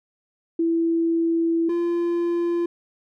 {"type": "tone pair in turn", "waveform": ["sine", "triangle"], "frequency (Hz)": [332, 343.5], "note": ["E4", "F4"], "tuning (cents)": [12, -29], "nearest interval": "minor second", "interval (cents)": 59, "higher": "second", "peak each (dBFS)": -18, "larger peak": "neither", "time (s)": [[0.59, 1.69], [1.69, 2.66]], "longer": "first", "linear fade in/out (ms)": 5, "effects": []}